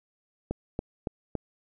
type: click train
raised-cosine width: 2 ms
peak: -16 dBFS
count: 4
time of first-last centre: 0.51-1.353 s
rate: 3.56 Hz
effects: none